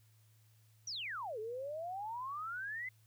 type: exponential two-way sweep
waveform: sine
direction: down then up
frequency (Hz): 6120 to 420.5 to 2077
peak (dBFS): -39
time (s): 0.87-2.89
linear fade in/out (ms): 5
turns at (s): 1.39
effects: added 109 Hz sine -64 dBFS peak until 3.06 s + white hiss -73 dBFS RMS until 3.06 s